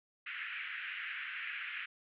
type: band-pass noise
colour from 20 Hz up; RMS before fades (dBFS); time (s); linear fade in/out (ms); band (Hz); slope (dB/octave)
pink; -42; 0.26-1.86; 10; 1500 to 2800; 48
effects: none